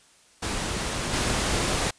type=noise with level steps; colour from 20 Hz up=pink; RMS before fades=-29 / -25 dBFS; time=0.42-1.91 s; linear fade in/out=10 ms; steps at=1.12 s; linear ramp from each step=20 ms; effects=white hiss -57 dBFS RMS until 1.98 s + resampled to 22050 Hz